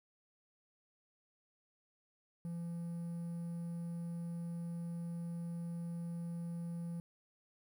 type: tone with quantisation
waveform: triangle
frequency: 170 Hz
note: F3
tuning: 46 cents flat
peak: -37 dBFS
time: 2.45-7 s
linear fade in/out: 0 ms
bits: 11
effects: none